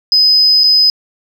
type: tone with dropouts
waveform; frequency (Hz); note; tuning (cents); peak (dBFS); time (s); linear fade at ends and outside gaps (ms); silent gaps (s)
sine; 5030; D#8; +18; -5; 0.12-0.9; 1; 0.636-0.64
effects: tanh soft clip ceiling -1 dBFS